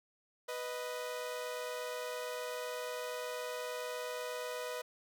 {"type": "tone pair together", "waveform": "sawtooth", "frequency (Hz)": [493.9, 622.3], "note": ["B4", "D#5"], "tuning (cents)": [0, 0], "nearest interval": "major third", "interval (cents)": 400, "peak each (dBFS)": [-36, -39], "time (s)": [0.48, 4.82], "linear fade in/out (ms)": 10, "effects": []}